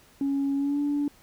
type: tone with pitch glide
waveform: sine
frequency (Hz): 277.4 to 289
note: C#4 to D4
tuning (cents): +1 to -28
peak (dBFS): -22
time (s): 0.21-1.08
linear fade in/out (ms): 2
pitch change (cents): +71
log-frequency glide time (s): 0.56-0.8
effects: tanh soft clip ceiling -20 dBFS + pink hiss -57 dBFS RMS until 1.22 s